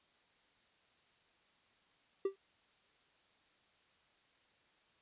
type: tone with exponential decay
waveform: triangle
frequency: 390 Hz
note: G4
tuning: 9 cents flat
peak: -26 dBFS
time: 2.25-2.36 s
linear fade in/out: 5 ms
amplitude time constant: 22 ms
effects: white hiss -71 dBFS RMS until 5.01 s + resampled to 8000 Hz